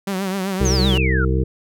sawtooth tone with vibrato, 191.7 Hz, G3, 38 cents flat, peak -17 dBFS, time 0.07-0.98 s, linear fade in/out 5 ms, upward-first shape triangle, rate 7.8 Hz, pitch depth 84 cents each way
harmonic tone, 64.9 Hz, C2, 13 cents flat, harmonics 1 / 2 / 3 / 5 / 6 / 7, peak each -18 / -21 / -26 / -26 / -28 / -26 dBFS, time 0.6-1.44 s, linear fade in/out 10 ms
sine exponential sweep, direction down, 6645 to 1332 Hz, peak -21 dBFS, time 0.65-1.25 s, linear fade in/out 5 ms
effects none

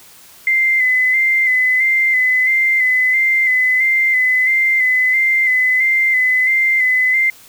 sine tone with vibrato, 2054 Hz, C7, 33 cents flat, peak -11 dBFS, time 0.47-7.3 s, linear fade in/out 2 ms, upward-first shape square, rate 1.5 Hz, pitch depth 31 cents each way, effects white hiss -43 dBFS RMS until 7.48 s

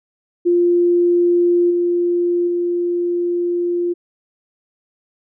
sine tone with level steps, 349.2 Hz, F4, in tune, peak -11 / -14 / -16 dBFS, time 0.45-3.94 s, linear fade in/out 20 ms, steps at 1.7 / 2.47 s, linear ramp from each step 10 ms, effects none

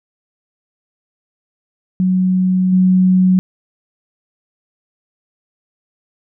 sine tone with level steps, 185 Hz, F#3, in tune, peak -11 / -8 dBFS, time 2-3.39 s, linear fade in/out 0 ms, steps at 2.72 s, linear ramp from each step 10 ms, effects none

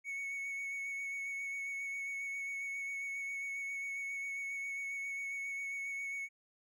triangle tone with vibrato, 2217 Hz, C#7, in tune, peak -36 dBFS, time 0.04-6.29 s, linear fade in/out 50 ms, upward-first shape sine, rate 7.4 Hz, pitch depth 15 cents each way, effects none

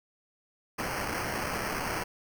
white noise with sample-and-hold, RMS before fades -33 dBFS, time 0.78-2.04 s, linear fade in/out 10 ms, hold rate 3675 Hz, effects none

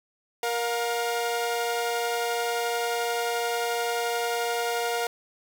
sawtooth tone pair together, 470 / 710.7 Hz, A#4 / F5, +14 / +30 cents, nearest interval perfect fifth, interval 716 cents, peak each -24 / -25 dBFS, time 0.43-5.07 s, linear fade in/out 2 ms, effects 9-bit

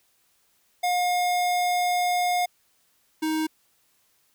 square tone pair in turn, 715 / 314.1 Hz, F5 / D#4, +41 / +16 cents, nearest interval octave + major second, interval 1425 cents, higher first, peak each -22 / -24 dBFS, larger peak first, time 0.83-2.46 / 3.22-3.47 s, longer first, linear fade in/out 10 ms, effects white hiss -66 dBFS RMS until 4.34 s

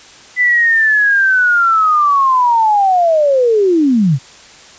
sine linear sweep, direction down, 2005 to 120.9 Hz, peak -8 dBFS, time 0.36-4.19 s, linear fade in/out 50 ms, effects white hiss -39 dBFS RMS until 4.78 s + resampled to 16000 Hz

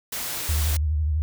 white noise, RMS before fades -30 dBFS, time 0.12-0.77 s, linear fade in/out 5 ms
sine tone with vibrato, 76.3 Hz, D#2, 33 cents flat, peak -20 dBFS, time 0.49-1.22 s, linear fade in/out 0 ms, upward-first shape sine, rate 12 Hz, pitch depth 87 cents each way
effects none

